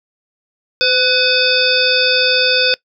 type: harmonic tone with a mistuned harmonic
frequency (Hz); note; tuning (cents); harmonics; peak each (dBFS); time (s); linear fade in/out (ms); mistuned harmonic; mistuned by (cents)
509; C5; -48; 1 / 3 / 5 / 7 / 9 / 10; -18 / -18 / -18 / -18 / -18 / -18; 0.81-2.74; 0; 3; -44
effects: noise-tail reverb RT60 0.1 s tail -22 dB re dry